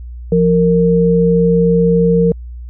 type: tone pair together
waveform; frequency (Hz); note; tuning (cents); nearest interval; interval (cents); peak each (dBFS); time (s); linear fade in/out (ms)
sine; 173.56 / 461.6; F3 / A#4; -10 / -17; octave + perfect fourth; 1693; -11; 0.32-2.32; 2
effects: added 60 Hz sine -26 dBFS peak until 2.69 s